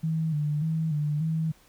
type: tone with vibrato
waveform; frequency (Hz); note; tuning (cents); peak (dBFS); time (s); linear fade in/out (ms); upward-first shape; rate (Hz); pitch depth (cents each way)
sine; 154.5; D#3; -12; -24; 0.03-1.52; 10; square; 1.7; 64
effects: pink hiss -59 dBFS RMS until 1.68 s